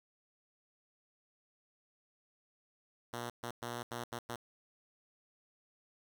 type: tone bursts at uneven times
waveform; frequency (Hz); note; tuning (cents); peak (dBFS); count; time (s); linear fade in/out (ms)
5% pulse; 119.9; A#2; +49; -28; 6; 3.13-3.3 / 3.43-3.51 / 3.62-3.83 / 3.91-4.04 / 4.12-4.19 / 4.29-4.36; 5
effects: 10-bit